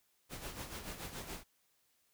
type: noise with tremolo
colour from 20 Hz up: pink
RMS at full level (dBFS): -43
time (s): 0.29-1.44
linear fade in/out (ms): 50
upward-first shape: sine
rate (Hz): 7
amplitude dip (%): 60
effects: white hiss -75 dBFS RMS until 2.13 s